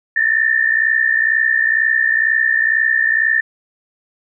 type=tone pair together; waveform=sine; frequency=1760 / 1822.1 Hz; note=A6 / A#6; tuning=0 / -40 cents; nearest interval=minor second; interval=60 cents; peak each=-15 dBFS; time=0.16-3.41 s; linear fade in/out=5 ms; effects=none